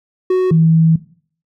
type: tone pair in turn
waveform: triangle / sine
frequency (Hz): 370 / 162.17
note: F#4 / E3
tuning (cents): 0 / -28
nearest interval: octave + major second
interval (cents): 1428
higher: first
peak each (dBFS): -8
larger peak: neither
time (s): 0.3-0.51 / 0.51-0.96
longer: second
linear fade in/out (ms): 5
effects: noise-tail reverb RT60 0.5 s tail -17 dB re dry